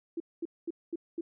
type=tone bursts; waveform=sine; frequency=335.4 Hz; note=E4; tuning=30 cents sharp; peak=-31 dBFS; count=5; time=0.17-1.21 s; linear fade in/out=5 ms; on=32 ms; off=220 ms; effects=none